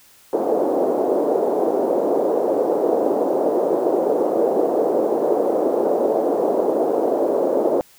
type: band-pass noise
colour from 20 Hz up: pink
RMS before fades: -19 dBFS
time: 0.33-7.81 s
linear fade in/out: 0 ms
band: 360 to 620 Hz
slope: 24 dB/octave
effects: white hiss -51 dBFS RMS until 7.98 s